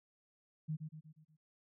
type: tone with echo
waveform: sine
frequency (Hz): 155.56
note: D#3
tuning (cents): 0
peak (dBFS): -35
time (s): 0.68-0.77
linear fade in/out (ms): 20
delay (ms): 120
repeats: 5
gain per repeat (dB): -6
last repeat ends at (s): 1.37
effects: none